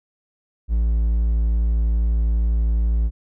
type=tone; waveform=triangle; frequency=56.1 Hz; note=A1; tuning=34 cents sharp; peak=-14 dBFS; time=0.68-3.11 s; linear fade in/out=50 ms; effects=none